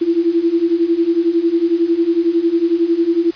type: beating tone pair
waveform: sine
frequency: 329.6 / 340.6 Hz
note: E4 / F4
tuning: 0 / -43 cents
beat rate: 11 Hz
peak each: -17 / -14 dBFS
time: 0.01-3.31 s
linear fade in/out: 10 ms
effects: white hiss -38 dBFS RMS until 3.35 s + resampled to 11025 Hz